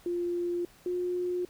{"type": "tone pair in turn", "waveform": "sine", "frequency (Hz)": [349.2, 357.8], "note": ["F4", "F4"], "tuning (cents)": [0, 42], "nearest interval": "unison", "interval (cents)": 42, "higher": "second", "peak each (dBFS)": -28, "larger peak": "neither", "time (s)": [[0.06, 0.65], [0.86, 1.45]], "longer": "neither", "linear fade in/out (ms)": 2, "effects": ["pink hiss -58 dBFS RMS until 1.49 s"]}